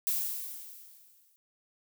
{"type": "noise with exponential decay", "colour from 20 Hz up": "violet", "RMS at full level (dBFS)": -28, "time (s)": [0.07, 1.36], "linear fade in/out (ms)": 0, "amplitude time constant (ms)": 280, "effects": []}